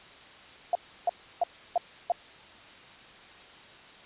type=tone bursts; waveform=sine; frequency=697 Hz; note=F5; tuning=4 cents flat; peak=-21 dBFS; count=5; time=0.73-2.12 s; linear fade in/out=2 ms; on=22 ms; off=320 ms; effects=white hiss -50 dBFS RMS until 4.05 s + resampled to 8000 Hz